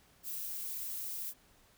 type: noise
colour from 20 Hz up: violet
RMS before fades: -40 dBFS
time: 0.23-1.34 s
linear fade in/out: 50 ms
effects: pink hiss -65 dBFS RMS until 1.77 s